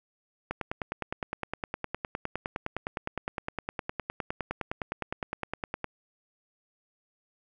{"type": "click train", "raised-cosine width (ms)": 0.5, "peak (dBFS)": -16, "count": 53, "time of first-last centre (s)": [0.51, 5.843], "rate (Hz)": 9.75, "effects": []}